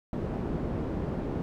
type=low-pass noise; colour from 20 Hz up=white; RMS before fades=-32 dBFS; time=0.13-1.42 s; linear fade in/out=0 ms; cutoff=330 Hz; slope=12 dB/octave; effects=none